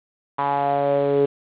sawtooth tone with band-pass filter sweep, 141.4 Hz, C#3, 35 cents sharp, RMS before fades -20 dBFS, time 0.38-1.26 s, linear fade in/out 10 ms, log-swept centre 970 to 410 Hz, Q 5.6, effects resampled to 8000 Hz + 7-bit

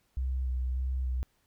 sine tone with vibrato, 63.9 Hz, C2, 40 cents flat, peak -28 dBFS, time 0.17-1.23 s, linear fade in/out 0 ms, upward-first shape square, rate 1.7 Hz, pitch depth 20 cents each way, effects pink hiss -72 dBFS RMS until 1.46 s

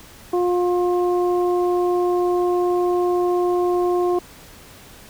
harmonic tone, 355.6 Hz, F4, 31 cents sharp, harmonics 1 / 2 / 3, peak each -17 / -25 / -29 dBFS, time 0.33-4.19 s, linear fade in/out 5 ms, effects pink hiss -44 dBFS RMS until 5.09 s

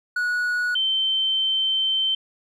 triangle / sine tone pair in turn, 1463 / 3100 Hz, F#6 / G7, -20 / -20 cents, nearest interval octave + minor second, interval 1300 cents, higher second, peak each -19 dBFS, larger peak neither, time 0.16-0.75 / 0.75-2.15 s, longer second, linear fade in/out 5 ms, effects none

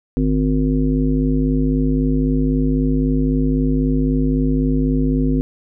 harmonic tone, 51.91 Hz, G#1, in tune, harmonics 1 / 3 / 5 / 7 / 9, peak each -19 / -21 / -17 / -28 / -29 dBFS, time 0.17-5.41 s, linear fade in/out 0 ms, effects none

